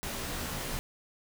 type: noise with comb filter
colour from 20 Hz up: pink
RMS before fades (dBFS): -36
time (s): 0.03-0.79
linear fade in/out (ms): 0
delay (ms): 19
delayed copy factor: -0.8
effects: none